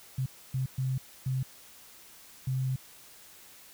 sine tone bursts at uneven times, 130.81 Hz, C3, in tune, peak -27 dBFS, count 5, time 0.18-0.26 / 0.54-0.66 / 0.78-0.98 / 1.26-1.43 / 2.47-2.76 s, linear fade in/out 5 ms, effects white hiss -53 dBFS RMS until 3.73 s

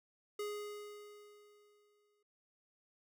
square tone with exponential decay, 415.3 Hz, G#4, in tune, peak -38 dBFS, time 0.39-2.23 s, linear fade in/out 5 ms, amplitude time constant 400 ms, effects none

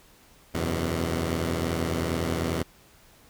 10% pulse chord, E suspended second, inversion none, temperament equal with one note detuned, 82.41 / 92.5 / 126.72 Hz, E2 / F#2 / B2, 0 / 0 / +45 cents, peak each -19 / -25 / -25 dBFS, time 0.54-2.63 s, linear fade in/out 10 ms, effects pink hiss -56 dBFS RMS until 3.29 s

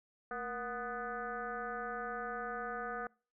sine tone with frequency modulation, 983 Hz, B5, 8 cents flat, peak -37 dBFS, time 0.31-3.07 s, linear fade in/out 2 ms, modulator 254 Hz, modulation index 2.5, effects noise-tail reverb RT60 0.4 s tail -26 dB re dry

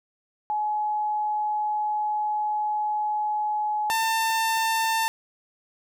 sine / sawtooth tone pair in turn, 846 / 896.3 Hz, G#5 / A5, +32 / +32 cents, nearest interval minor second, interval 100 cents, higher second, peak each -23 / -18 dBFS, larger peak second, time 0.5-3.9 / 3.9-5.08 s, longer first, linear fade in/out 0 ms, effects none

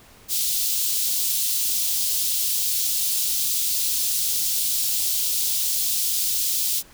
white high-pass noise, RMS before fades -23 dBFS, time 0.28-6.83 s, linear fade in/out 50 ms, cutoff 3400 Hz, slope 24 dB/octave, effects pink hiss -50 dBFS RMS until 6.93 s

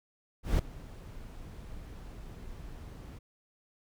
brown noise with ADSR envelope, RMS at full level -25 dBFS, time 0.43-3.19 s, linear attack 160 ms, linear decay 6 ms, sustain -20 dB, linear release 13 ms, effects none

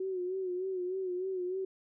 sine tone with vibrato, 370 Hz, F#4, in tune, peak -32 dBFS, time 0-1.65 s, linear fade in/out 5 ms, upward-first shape sine, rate 3.3 Hz, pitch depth 61 cents each way, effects none

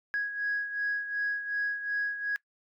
sine beating tone pair, 1658 / 1660.7 Hz, G#6 / G#6, -3 / -1 cents, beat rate 2.7 Hz, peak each -29 / -35 dBFS, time 0.14-2.36 s, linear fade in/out 0 ms, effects noise-tail reverb RT60 0.1 s tail -22 dB re dry + tanh soft clip ceiling -23 dBFS

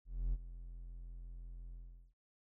triangle tone with ADSR envelope, 42.87 Hz, F1, 31 cents flat, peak -29 dBFS, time 0.05-2.14 s, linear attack 280 ms, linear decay 41 ms, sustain -15 dB, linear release 410 ms, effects none

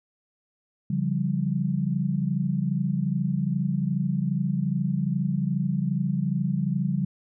sine tone cluster, 141.3 / 173.2 / 195.7 Hz, C#3 / F3 / G3, +34 / -14 / -3 cents, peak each -27 dBFS, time 0.9-7.05 s, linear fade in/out 5 ms, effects none

